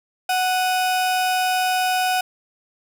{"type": "tone pair together", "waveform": "35% pulse", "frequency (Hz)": [740, 2489], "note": ["F#5", "D#7"], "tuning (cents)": [0, 0], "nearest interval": "octave + major sixth", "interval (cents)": 2100, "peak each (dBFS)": [-17, -26], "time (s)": [0.29, 2.21], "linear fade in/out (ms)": 5, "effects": []}